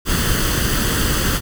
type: noise with comb filter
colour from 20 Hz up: pink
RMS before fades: -18 dBFS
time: 0.05-1.41 s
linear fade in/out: 50 ms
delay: 0.64 ms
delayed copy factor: +0.6
effects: none